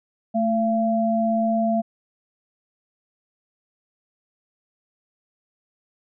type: tone pair together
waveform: sine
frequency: 221.4 / 680 Hz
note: A3 / F5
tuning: +11 / -46 cents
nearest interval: octave + perfect fifth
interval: 1943 cents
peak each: -21 dBFS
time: 0.34-1.82 s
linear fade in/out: 20 ms
effects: none